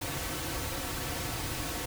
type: noise with comb filter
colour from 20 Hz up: pink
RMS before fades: -35 dBFS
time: 0.01-1.86 s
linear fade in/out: 10 ms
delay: 4.9 ms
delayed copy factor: -0.6
effects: none